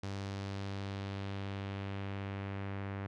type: tone with low-pass filter sweep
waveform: sawtooth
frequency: 98.5 Hz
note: G2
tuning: 9 cents sharp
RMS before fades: -40 dBFS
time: 0.03-3.07 s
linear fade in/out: 5 ms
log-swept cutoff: 5600 to 2000 Hz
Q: 1.4
effects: none